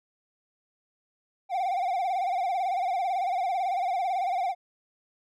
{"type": "tone with vibrato", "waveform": "triangle", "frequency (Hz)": 740, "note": "F#5", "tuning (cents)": 0, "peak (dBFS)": -23, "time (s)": [1.49, 4.55], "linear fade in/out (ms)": 50, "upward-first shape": "sine", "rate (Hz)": 18, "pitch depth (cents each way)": 110, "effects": []}